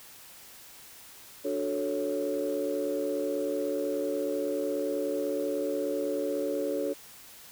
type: chord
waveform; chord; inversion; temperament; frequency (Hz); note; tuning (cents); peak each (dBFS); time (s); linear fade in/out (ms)
sine; D major seventh; none; equal; 293.7 / 370 / 440 / 554.4; D4 / F#4 / A4 / C#5; 0 / 0 / 0 / 0; -33 / -35 / -32 / -31; 1.44-6.94; 20
effects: tanh soft clip ceiling -20 dBFS + white hiss -50 dBFS RMS until 7.51 s